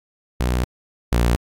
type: tone pair in turn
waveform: sawtooth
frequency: 61.6 / 59.09 Hz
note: B1 / A#1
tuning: -4 / +24 cents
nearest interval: minor second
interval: 72 cents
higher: first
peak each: -14 / -11 dBFS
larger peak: second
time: 0.4-0.64 / 1.12-1.36 s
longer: neither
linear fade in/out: 0 ms
effects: AAC 64 kbps